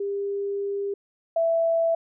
sine tone pair in turn, 400.3 / 662.6 Hz, G4 / E5, +36 / +9 cents, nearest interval major sixth, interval 873 cents, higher second, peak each -25 / -19 dBFS, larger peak second, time 0-0.94 / 1.36-1.95 s, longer first, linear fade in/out 5 ms, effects none

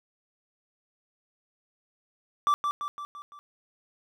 triangle tone with echo, 1167 Hz, D6, 11 cents flat, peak -18 dBFS, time 2.47-2.54 s, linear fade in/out 0 ms, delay 170 ms, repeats 5, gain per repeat -5 dB, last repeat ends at 3.39 s, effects none

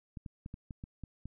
clicks, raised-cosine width 5 ms, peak -30 dBFS, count 8, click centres 0.172 / 0.262 / 0.461 / 0.541 / 0.708 / 0.839 / 1.037 / 1.256 s, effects none

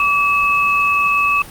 sine tone pair together, 1149 / 2591 Hz, D6 / E7, -38 / -30 cents, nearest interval octave + major second, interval 1408 cents, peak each -15 dBFS, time 0-1.42 s, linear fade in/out 2 ms, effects pink hiss -36 dBFS RMS until 1.5 s + Opus 48 kbps

